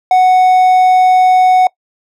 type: tone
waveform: triangle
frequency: 740 Hz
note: F#5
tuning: in tune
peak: -3 dBFS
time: 0.11-1.67 s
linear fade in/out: 2 ms
effects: noise-tail reverb RT60 0.1 s tail -23 dB re dry